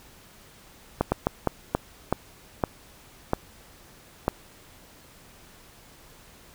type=slowing click train; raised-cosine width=1 ms; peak=-7 dBFS; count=9; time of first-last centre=1.01-4.28 s; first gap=110 ms; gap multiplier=1.36; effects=pink hiss -52 dBFS RMS until 6.54 s